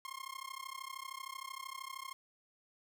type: tone with amplitude modulation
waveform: sawtooth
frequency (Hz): 1068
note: C6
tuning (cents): +35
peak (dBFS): -36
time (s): 0.05-2.13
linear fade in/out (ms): 0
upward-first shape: sine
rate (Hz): 33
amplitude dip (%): 95
effects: none